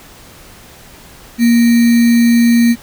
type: tone with sample-and-hold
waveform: sine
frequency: 234.9 Hz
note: A#3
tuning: 13 cents sharp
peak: -6 dBFS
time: 1.38-2.76 s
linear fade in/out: 50 ms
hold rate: 2100 Hz
effects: pink hiss -39 dBFS RMS until 2.82 s